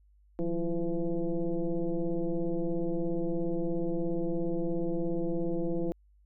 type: tone with frequency modulation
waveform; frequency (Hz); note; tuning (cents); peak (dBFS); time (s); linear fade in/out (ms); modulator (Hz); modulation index
sine; 163.5; E3; -14; -27; 0.39-5.92; 0; 172; 2
effects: added 50 Hz sine -59 dBFS peak until 6.25 s